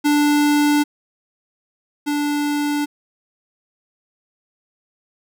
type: tone pair in turn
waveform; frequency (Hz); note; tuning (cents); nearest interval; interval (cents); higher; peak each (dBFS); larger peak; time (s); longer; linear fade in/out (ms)
square; 293.7 / 292.5; D4 / D4; 0 / -7; unison; 7; first; -14 / -19; first; 0.04-0.84 / 2.06-2.86; neither; 20
effects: none